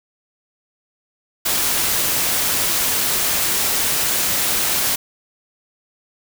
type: noise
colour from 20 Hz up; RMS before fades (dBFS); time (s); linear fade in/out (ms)
white; -19; 1.45-4.96; 10
effects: none